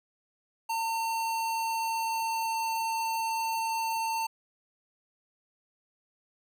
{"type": "tone with pitch glide", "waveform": "square", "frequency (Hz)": [907, 901.3], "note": ["A#5", "A5"], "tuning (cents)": [-48, 41], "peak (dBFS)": -29, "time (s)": [0.69, 4.27], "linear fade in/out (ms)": 10, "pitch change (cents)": -11, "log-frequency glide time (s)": [0.8, 2.61], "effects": []}